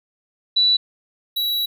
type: tone pair in turn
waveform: sine / square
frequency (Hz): 3951 / 3908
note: B7 / B7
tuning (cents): 0 / -19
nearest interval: unison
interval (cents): 19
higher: first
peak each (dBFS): -13 / -20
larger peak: first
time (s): 0.56-0.77 / 1.36-1.66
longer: second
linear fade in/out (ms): 10
effects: none